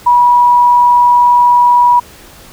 sine tone, 971 Hz, B5, 30 cents flat, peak -4 dBFS, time 0.06-2 s, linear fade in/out 10 ms, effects pink hiss -37 dBFS RMS until 2.52 s

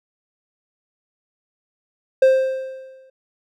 triangle tone with exponential decay, 526 Hz, C5, 9 cents sharp, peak -6 dBFS, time 2.22-3.1 s, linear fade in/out 5 ms, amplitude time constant 190 ms, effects none

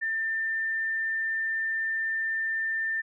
sine tone, 1792 Hz, A6, 31 cents sharp, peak -26 dBFS, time 0.01-3.02 s, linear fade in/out 20 ms, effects none

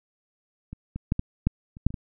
clicks, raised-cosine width 5 ms, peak -24 / -20 / -10 / -13 / -8 / -30 / -7 / -25 / -20 dBFS, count 9, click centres 0.73 / 0.96 / 1.121 / 1.194 / 1.47 / 1.769 / 1.866 / 1.905 / 1.942 s, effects none

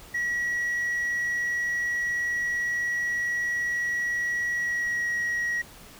sine tone with pitch glide, 1922 to 1904.3 Hz, B6 to A#6, -48 to +36 cents, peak -22 dBFS, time 0.14-5.62 s, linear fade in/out 10 ms, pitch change -16 cents, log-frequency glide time 4.54-5.08 s, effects tanh soft clip ceiling -24 dBFS + pink hiss -48 dBFS RMS until 5.99 s

